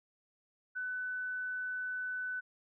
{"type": "tone", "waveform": "sine", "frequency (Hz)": 1500, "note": "F#6", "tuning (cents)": 23, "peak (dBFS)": -35, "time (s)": [0.75, 2.41], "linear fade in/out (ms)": 20, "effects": []}